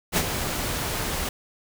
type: noise with ADSR envelope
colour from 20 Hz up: pink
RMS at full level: -20 dBFS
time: 0.12-1.29 s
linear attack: 51 ms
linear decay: 52 ms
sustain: -8 dB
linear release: 4 ms
effects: none